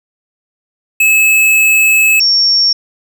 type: tone pair in turn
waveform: square / sine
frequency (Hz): 2593 / 5494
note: E7 / F8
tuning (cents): -29 / -29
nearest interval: octave + minor second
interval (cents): 1300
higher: second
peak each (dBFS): -7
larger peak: neither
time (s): 1-2.2 / 2.2-2.73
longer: first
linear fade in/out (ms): 5
effects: none